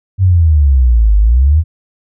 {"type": "exponential two-way sweep", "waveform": "sine", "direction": "down then up", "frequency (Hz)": [97.8, 49.97, 84.4], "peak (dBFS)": -5, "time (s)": [0.18, 1.64], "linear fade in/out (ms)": 50, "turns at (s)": 1.17, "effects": []}